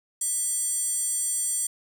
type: tone with high-pass filter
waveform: square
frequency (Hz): 658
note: E5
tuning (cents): -3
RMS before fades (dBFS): -27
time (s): 0.21-1.67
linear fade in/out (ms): 5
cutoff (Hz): 8200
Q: 7.9
effects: none